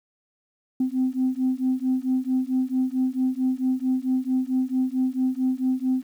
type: beating tone pair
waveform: sine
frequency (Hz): 255.9 / 260.4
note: C4 / C4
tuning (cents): -38 / -8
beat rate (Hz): 4.5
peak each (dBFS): -23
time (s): 0.8-6.03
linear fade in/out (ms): 5
effects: tanh soft clip ceiling -15 dBFS + 9-bit